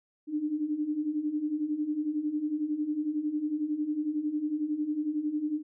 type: beating tone pair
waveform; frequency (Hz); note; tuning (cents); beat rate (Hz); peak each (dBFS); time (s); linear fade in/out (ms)
sine; 293.7 / 304.7; D4 / D#4; 0 / -36; 11; -34 / -29; 0.27-5.63; 50
effects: none